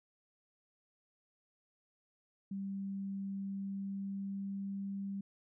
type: tone with pitch glide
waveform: sine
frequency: 196 to 197.25 Hz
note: G3 to G3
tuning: 0 to +11 cents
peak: -37 dBFS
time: 2.51-5.21 s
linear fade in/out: 5 ms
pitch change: +11 cents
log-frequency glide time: 3.33-4.9 s
effects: none